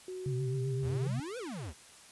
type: tone with pitch glide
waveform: sine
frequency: 370 to 396.6 Hz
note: F#4 to G4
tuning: 0 to +20 cents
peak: -38 dBFS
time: 0.08-1.07 s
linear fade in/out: 2 ms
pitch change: +120 cents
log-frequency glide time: 0.23-0.66 s
type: tone with vibrato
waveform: sine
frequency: 130.81 Hz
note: C3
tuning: in tune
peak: -31 dBFS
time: 0.26-1.2 s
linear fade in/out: 2 ms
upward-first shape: triangle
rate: 7.7 Hz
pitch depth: 120 cents each way
type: exponential two-way sweep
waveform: square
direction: up then down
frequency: 64.6 to 523.3 to 64.6 Hz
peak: -39 dBFS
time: 0.81-1.74 s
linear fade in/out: 50 ms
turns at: 1.38 s
effects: white hiss -55 dBFS RMS until 2.11 s + resampled to 24000 Hz